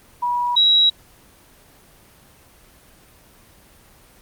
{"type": "tone pair in turn", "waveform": "sine", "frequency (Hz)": [970, 3867], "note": ["B5", "B7"], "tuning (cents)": [-31, -37], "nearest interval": "2 octaves", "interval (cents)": 2394, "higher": "second", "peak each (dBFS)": [-18, -11], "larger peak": "second", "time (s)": [[0.22, 0.56], [0.56, 0.9]], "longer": "neither", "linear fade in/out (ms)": 10, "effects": ["pink hiss -50 dBFS RMS until 4.21 s", "Opus 24 kbps"]}